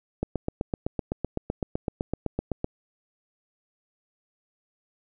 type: click train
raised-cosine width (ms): 2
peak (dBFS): -13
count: 20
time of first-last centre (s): 0.23-2.644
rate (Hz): 7.87
effects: none